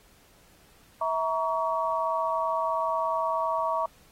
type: tone cluster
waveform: sine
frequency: 651 / 941 / 1128 Hz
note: E5 / A#5 / C#6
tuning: -22 / +16 / +30 cents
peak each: -29 dBFS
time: 1.01-3.86 s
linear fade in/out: 5 ms
effects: pink hiss -59 dBFS RMS until 4.11 s + AAC 48 kbps